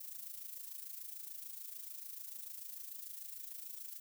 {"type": "noise with amplitude modulation", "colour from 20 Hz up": "violet", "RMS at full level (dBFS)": -45, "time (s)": [0, 4], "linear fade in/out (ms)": 10, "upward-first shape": "sine", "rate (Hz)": 26.8, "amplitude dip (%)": 65, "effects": []}